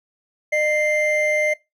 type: tone pair together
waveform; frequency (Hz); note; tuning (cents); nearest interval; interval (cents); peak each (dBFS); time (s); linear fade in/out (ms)
triangle; 608 / 2093; D#5 / C7; -40 / 0; octave + major sixth; 2140; -18 / -18; 0.52-1.54; 10
effects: noise-tail reverb RT60 0.2 s tail -20 dB re dry